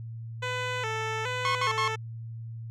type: tone with vibrato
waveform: 10% pulse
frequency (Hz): 470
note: A#4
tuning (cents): +14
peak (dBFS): -21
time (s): 0.42-1.96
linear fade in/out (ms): 10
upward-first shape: square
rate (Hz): 1.2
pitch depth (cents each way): 110
type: tone bursts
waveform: sawtooth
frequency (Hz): 1084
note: C#6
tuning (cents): -39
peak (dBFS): -21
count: 3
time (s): 1.45-1.878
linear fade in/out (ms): 0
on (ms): 100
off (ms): 64
effects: added 114 Hz sine -36 dBFS peak until 2.7 s + low-pass 5000 Hz 12 dB/octave